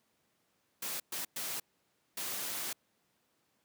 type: noise bursts at uneven times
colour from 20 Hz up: white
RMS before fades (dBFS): -38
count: 4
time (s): 0.82-1 / 1.12-1.25 / 1.36-1.6 / 2.17-2.73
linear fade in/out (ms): 5
effects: pink hiss -75 dBFS RMS until 3.64 s + high-pass 150 Hz 12 dB/octave